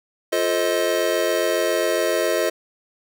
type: chord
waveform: square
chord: F dominant seventh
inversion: none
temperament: just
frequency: 349.2 / 436.5 / 523.8 / 628.6 Hz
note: F4 / A4 / C5 / Eb5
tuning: 0 / -14 / +2 / +18 cents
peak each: -26 / -26 / -26 / -23 dBFS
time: 0.32-2.5 s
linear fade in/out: 10 ms
effects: none